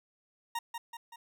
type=tone with echo; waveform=40% pulse; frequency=932.3 Hz; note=A#5; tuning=in tune; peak=-31 dBFS; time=0.55-0.59 s; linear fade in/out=5 ms; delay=190 ms; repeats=3; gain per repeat=-5 dB; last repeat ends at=1.16 s; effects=none